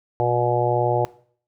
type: harmonic tone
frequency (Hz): 121.1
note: B2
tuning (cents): -34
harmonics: 1 / 3 / 4 / 5 / 6 / 7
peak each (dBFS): -25 / -25 / -25 / -25 / -25 / -25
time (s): 0.2-1.05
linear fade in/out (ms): 0
effects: noise-tail reverb RT60 0.5 s tail -19 dB re dry